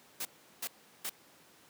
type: noise bursts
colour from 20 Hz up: white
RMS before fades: -37 dBFS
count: 3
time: 0.2-1.096 s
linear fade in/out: 5 ms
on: 52 ms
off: 370 ms
effects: pink hiss -60 dBFS RMS until 1.69 s + high-pass 200 Hz 12 dB/octave